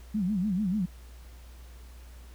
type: tone with vibrato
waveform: sine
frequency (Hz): 196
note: G3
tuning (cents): 0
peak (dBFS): -25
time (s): 0.14-0.86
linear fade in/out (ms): 10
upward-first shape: sine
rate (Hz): 6.8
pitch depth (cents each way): 190
effects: added 60 Hz sine -45 dBFS peak until 2.34 s + pink hiss -57 dBFS RMS until 2.34 s